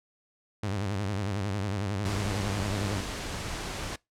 sawtooth tone with vibrato, 100 Hz, G2, 35 cents sharp, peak -25 dBFS, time 0.63-3.01 s, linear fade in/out 5 ms, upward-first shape sine, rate 11 Hz, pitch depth 110 cents each way
pink noise, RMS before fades -35 dBFS, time 2.05-3.96 s, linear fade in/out 5 ms
effects noise-tail reverb RT60 0.2 s tail -24 dB re dry + low-pass 8000 Hz 12 dB/octave

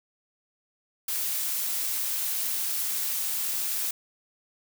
blue noise, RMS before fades -29 dBFS, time 1.08-3.91 s, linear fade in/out 5 ms, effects none

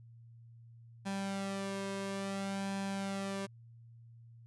sawtooth tone with flanger, 196 Hz, G3, in tune, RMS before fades -38 dBFS, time 1.05-3.47 s, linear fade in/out 20 ms, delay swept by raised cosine 1.2 to 1.9 ms, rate 0.58 Hz, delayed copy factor +0.6, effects added 116 Hz sine -53 dBFS peak until 4.46 s + resampled to 24000 Hz

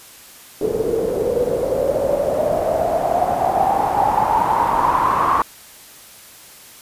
white noise with low-pass filter sweep, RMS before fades -18 dBFS, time 0.61-5.42 s, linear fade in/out 2 ms, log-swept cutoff 420 to 1100 Hz, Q 9.6, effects white hiss -42 dBFS RMS until 6.81 s + resampled to 32000 Hz

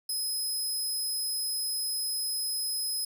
20% pulse tone, 5090 Hz, D#8, 39 cents sharp, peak -24 dBFS, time 0.09-3.05 s, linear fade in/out 5 ms, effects none

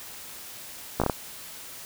slowing click train, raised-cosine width 1 ms, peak -9 dBFS, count 5, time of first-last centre 1-1.098 s, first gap 16 ms, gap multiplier 1.29, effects white hiss -42 dBFS RMS until 1.85 s

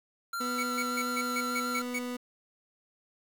square tone with vibrato, 1365 Hz, F6, 40 cents flat, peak -33 dBFS, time 0.33-1.82 s, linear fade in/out 5 ms, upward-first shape sine, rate 6.8 Hz, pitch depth 24 cents each way
30% pulse tone, 246.9 Hz, B3, in tune, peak -31 dBFS, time 0.4-2.17 s, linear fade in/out 10 ms
45% pulse tone bursts, 2238 Hz, C#7, 16 cents sharp, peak -31 dBFS, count 8, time 0.58-1.992 s, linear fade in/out 10 ms, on 54 ms, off 140 ms
effects 9-bit

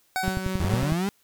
25% pulse tone with exponential decay, 752 Hz, F#5, 28 cents sharp, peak -19 dBFS, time 0.16-0.85 s, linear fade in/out 0 ms, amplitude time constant 150 ms
sawtooth tone with tremolo, 187.8 Hz, F#3, 26 cents sharp, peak -23 dBFS, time 0.23-0.91 s, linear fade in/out 5 ms, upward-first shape sine, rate 4.4 Hz, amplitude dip 35%
click train, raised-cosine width 5 ms, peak -14 dBFS, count 8, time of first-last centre 0.28-0.922 s, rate 10.9 Hz
35% pulse linear sweep, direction up, 76.4 to 205.3 Hz, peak -22 dBFS, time 0.6-1.09 s, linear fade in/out 0 ms
effects white hiss -64 dBFS RMS until 1.23 s

